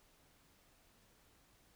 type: silence
effects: pink hiss -69 dBFS RMS until 1.75 s